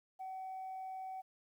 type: tone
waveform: sine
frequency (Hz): 757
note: F#5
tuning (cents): +39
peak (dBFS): -40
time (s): 0.19-1.22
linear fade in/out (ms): 20
effects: tanh soft clip ceiling -39 dBFS + 12-bit